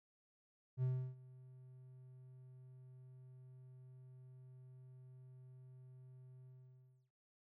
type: tone with ADSR envelope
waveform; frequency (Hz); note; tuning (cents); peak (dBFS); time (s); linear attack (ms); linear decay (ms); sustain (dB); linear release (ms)
triangle; 128.4; C3; -32; -31; 0.77-7.11; 58; 320; -23; 640
effects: none